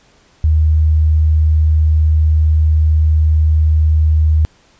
sine tone, 77.78 Hz, D#2, in tune, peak -8 dBFS, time 0.44-4.45 s, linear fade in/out 0 ms, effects pink hiss -51 dBFS RMS until 4.79 s + resampled to 16000 Hz

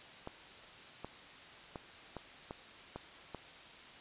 clicks, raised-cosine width 1 ms, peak -28 dBFS, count 7, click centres 0.274 / 1.046 / 1.758 / 2.167 / 2.509 / 2.96 / 3.347 s, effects white hiss -53 dBFS RMS until 4 s + resampled to 8000 Hz

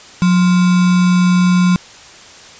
sine tone with sample-and-hold, 180.2 Hz, F#3, 45 cents flat, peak -8 dBFS, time 0.22-1.76 s, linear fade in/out 0 ms, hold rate 1225 Hz, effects white hiss -38 dBFS RMS until 2.59 s + resampled to 16000 Hz

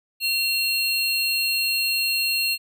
square tone pair together, 2730 / 4247 Hz, F7 / C8, -40 / +25 cents, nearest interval minor sixth, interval 765 cents, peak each -24 dBFS, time 0.2-2.58 s, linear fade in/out 50 ms, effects none

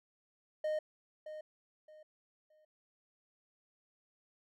triangle tone with echo, 616 Hz, D#5, 17 cents flat, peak -30 dBFS, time 0.64-0.79 s, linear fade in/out 5 ms, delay 620 ms, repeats 3, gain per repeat -11 dB, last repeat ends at 2.65 s, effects none

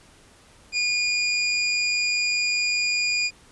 25% pulse tone, 2435 Hz, D#7, 38 cents flat, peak -17 dBFS, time 0.72-3.31 s, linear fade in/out 50 ms, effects pink hiss -53 dBFS RMS until 3.51 s + resampled to 24000 Hz

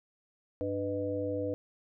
harmonic tone with a mistuned harmonic, 99.3 Hz, G2, 23 cents sharp, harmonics 1 / 3 / 5 / 6, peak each -39 / -36 / -33 / -40 dBFS, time 0.61-1.54 s, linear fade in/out 0 ms, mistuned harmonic 6, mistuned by +60 cents, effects none

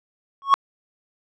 triangle tone with exponential growth, 1102 Hz, C#6, 11 cents flat, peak -5 dBFS, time 0.42-0.54 s, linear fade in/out 0 ms, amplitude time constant 26 ms, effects low-pass 5000 Hz 12 dB/octave

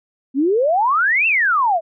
sine exponential two-way sweep, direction up then down, 254.1 to 2755 to 620 Hz, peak -13 dBFS, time 0.34-1.81 s, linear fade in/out 50 ms, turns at 1.27 s, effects none

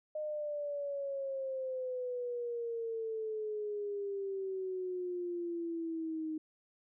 sine exponential sweep, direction down, 614 to 311.1 Hz, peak -35 dBFS, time 0.15-6.38 s, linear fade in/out 5 ms, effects none

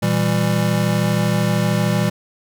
square chord, E diminished, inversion second, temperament just, 118.67 / 164.81 / 197.78 Hz, Bb2 / E3 / G3, +31 / 0 / +16 cents, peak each -21 dBFS, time 0.02-2.1 s, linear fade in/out 10 ms, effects none

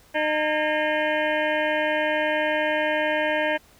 harmonic tone with a mistuned harmonic, 305.2 Hz, D#4, 33 cents flat, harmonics 1 / 2 / 3 / 5 / 6 / 7 / 8 / 9 / 10, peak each -31 / -24 / -29 / -29 / -30 / -33 / -34 / -40 / -36 dBFS, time 0.14-3.58 s, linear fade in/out 20 ms, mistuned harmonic 5, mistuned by +100 cents, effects pink hiss -55 dBFS RMS until 3.79 s

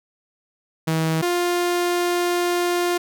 sawtooth tone pair in turn, 160.6 / 351.5 Hz, E3 / F4, -45 / +11 cents, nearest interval octave + major second, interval 1356 cents, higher second, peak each -15 dBFS, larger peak neither, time 0.87-1.22 / 1.22-2.98 s, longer second, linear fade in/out 10 ms, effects none

